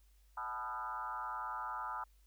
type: tone with frequency modulation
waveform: sine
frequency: 1108.7 Hz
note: C#6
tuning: in tune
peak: -38 dBFS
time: 0.37-2.04 s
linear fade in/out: 5 ms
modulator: 118 Hz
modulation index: 2.5
effects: added 50 Hz sine -63 dBFS peak until 2.26 s + white hiss -75 dBFS RMS until 2.26 s